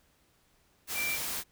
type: tone in noise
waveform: sine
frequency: 2349 Hz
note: D7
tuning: in tune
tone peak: -31 dBFS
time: 0.94-1.19 s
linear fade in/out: 50 ms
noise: white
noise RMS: -35 dBFS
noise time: 0.87-1.44 s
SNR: +1 dB
effects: pink hiss -68 dBFS RMS until 1.51 s